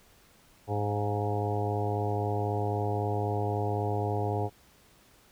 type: harmonic tone with a mistuned harmonic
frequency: 103.83 Hz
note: G#2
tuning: in tune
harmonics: 1 / 2 / 3 / 4 / 5 / 6 / 7 / 8 / 9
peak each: -30 / -42 / -38 / -34 / -38 / -45 / -35 / -37 / -44 dBFS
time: 0.67-4.5 s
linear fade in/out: 50 ms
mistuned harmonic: 7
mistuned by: -35 cents
effects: pink hiss -60 dBFS RMS until 5.31 s